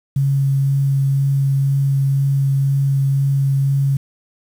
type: tone with vibrato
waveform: sine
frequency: 137.6 Hz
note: C#3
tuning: 12 cents flat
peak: -13 dBFS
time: 0.16-3.97 s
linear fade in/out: 5 ms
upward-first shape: sine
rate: 2 Hz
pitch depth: 9 cents each way
effects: 7-bit